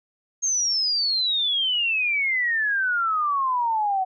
sine exponential sweep, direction down, 6510 to 740 Hz, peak -20 dBFS, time 0.42-4.05 s, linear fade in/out 20 ms, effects none

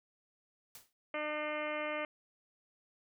white noise with exponential decay, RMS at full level -48 dBFS, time 0.75-0.93 s, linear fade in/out 1 ms, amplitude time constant 39 ms
harmonic tone, 301.8 Hz, D4, 47 cents sharp, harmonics 1 / 2 / 3 / 4 / 5 / 6 / 7 / 8 / 9 / 10, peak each -45 / -38 / -48 / -43 / -48 / -48 / -42 / -47 / -52 / -52 dBFS, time 1.14-2.05 s, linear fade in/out 2 ms
effects none

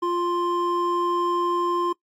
triangle tone pair together, 349.2 / 1048 Hz, F4 / C6, 0 / +2 cents, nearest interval octave + perfect fifth, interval 1902 cents, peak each -22 dBFS, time 0.02-1.93 s, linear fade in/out 10 ms, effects noise-tail reverb RT60 0.1 s tail -22 dB re dry + AAC 64 kbps

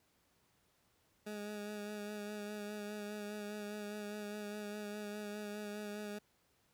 20% pulse tone with vibrato, 208.3 Hz, G#3, 5 cents sharp, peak -37 dBFS, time 1.26-6.19 s, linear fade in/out 10 ms, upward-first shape sine, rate 4.9 Hz, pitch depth 23 cents each way, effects pink hiss -74 dBFS RMS until 6.73 s + high-pass 60 Hz 12 dB/octave

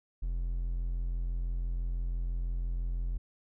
triangle tone, 43 Hz, F1, 26 cents flat, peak -28 dBFS, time 0.22-3.18 s, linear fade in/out 10 ms, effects none

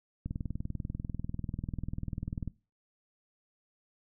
click train, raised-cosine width 5 ms, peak -23 dBFS, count 46, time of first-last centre 0.26-2.477 s, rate 20.3 Hz, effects noise-tail reverb RT60 0.3 s tail -20 dB re dry

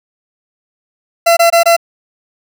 40% pulse tone bursts, 677 Hz, E5, 46 cents sharp, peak -5 dBFS, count 4, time 1.26-1.766 s, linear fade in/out 10 ms, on 110 ms, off 22 ms, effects none

